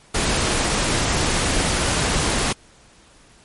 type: noise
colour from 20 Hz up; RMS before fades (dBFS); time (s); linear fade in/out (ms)
pink; -20; 0.14-2.53; 10
effects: pink hiss -51 dBFS RMS until 3.44 s + MP3 48 kbps